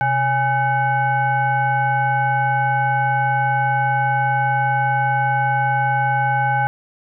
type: tone with frequency modulation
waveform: sine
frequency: 825 Hz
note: G#5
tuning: 12 cents flat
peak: -15 dBFS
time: 0.01-6.67 s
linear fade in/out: 0 ms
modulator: 695 Hz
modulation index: 0.99
effects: none